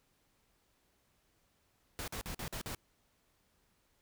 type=noise bursts; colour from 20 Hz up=pink; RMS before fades=-41 dBFS; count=6; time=1.99-2.748 s; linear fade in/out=0 ms; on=88 ms; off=46 ms; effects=pink hiss -74 dBFS RMS until 4.01 s